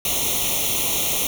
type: noise with comb filter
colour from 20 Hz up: white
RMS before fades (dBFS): -22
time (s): 0.05-1.27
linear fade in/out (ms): 2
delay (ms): 0.31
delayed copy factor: +1
effects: none